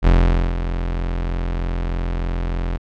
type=tone with ADSR envelope; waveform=40% pulse; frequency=43.24 Hz; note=F1; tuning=16 cents flat; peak=-8 dBFS; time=0.02-2.78 s; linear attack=45 ms; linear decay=470 ms; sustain=-11 dB; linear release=20 ms; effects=low-pass 3000 Hz 12 dB/octave